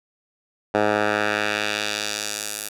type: tone with band-pass filter sweep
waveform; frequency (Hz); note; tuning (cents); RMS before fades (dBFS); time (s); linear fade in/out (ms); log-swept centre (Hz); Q
10% pulse; 104.9; G#2; +18; -24; 0.74-2.69; 10; 810 to 11000; 1
effects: none